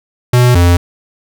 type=tone pair in turn; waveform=square; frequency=123.47 / 87.31 Hz; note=B2 / F2; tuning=0 / 0 cents; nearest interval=tritone; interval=600 cents; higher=first; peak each=-6 dBFS; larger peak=neither; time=0.33-0.55 / 0.55-0.77 s; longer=neither; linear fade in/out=5 ms; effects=none